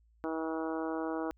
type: harmonic tone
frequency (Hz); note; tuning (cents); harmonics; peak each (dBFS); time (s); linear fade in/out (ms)
160.7; E3; -44; 2 / 3 / 4 / 5 / 6 / 7 / 8 / 9; -35 / -39 / -41 / -43 / -45 / -46 / -47 / -48; 0.24-1.31; 0
effects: added 56 Hz sine -63 dBFS peak until 1.37 s